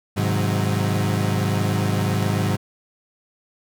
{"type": "chord", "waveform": "35% pulse", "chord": "Ab dominant seventh", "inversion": "none", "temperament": "equal with one note detuned", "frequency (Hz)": [103.23, 130.81, 155.56, 185], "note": ["Ab2", "C3", "Eb3", "Gb3"], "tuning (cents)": [-10, 0, 0, 0], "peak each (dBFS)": [-20, -26, -25, -24], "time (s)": [0.16, 2.57], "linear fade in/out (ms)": 20, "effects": []}